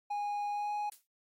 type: tone with pitch glide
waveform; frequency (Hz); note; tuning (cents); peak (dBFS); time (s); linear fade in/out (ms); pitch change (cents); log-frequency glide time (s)
triangle; 823 to 832.1; G#5 to G#5; -16 to +3; -30; 0.1-0.9; 10; +19; 0.52-0.72
type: noise with exponential decay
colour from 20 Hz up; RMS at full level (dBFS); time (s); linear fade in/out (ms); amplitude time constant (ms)
blue; -46; 0.92-1.07; 0; 31
effects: MP3 64 kbps